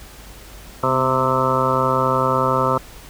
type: harmonic tone with a mistuned harmonic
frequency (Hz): 130.81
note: C3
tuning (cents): 0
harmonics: 1 / 2 / 3 / 4 / 5 / 7 / 8 / 9 / 10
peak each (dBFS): -25 / -27 / -26 / -22 / -27 / -24 / -24 / -24 / -22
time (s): 0.83-2.78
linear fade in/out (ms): 5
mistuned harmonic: 2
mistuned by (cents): -43
effects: added 50 Hz sine -42 dBFS peak until 3.09 s + pink hiss -42 dBFS RMS until 3.09 s